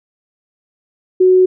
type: tone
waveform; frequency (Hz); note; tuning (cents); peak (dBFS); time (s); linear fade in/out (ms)
sine; 370; F#4; 0; -6; 1.2-1.46; 10
effects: none